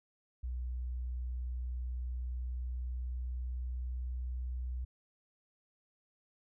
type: tone with pitch glide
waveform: sine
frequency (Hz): 61.74 to 62.28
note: B1 to B1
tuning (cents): 0 to +15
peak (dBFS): -35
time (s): 0.43-4.85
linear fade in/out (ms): 10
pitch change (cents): +15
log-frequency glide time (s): 1.98-4.41
effects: none